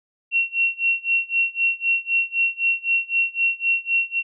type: tone with tremolo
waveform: sine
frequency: 2729 Hz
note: F7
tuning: 41 cents flat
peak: -15 dBFS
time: 0.31-4.23 s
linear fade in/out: 50 ms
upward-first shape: sine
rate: 3.9 Hz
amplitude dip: 95%
effects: none